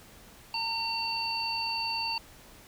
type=harmonic tone; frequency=911 Hz; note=A#5; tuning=40 cents flat; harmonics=1 / 3 / 5; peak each=-34 / -35 / -32 dBFS; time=0.54-2.18 s; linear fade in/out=2 ms; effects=pink hiss -53 dBFS RMS until 2.67 s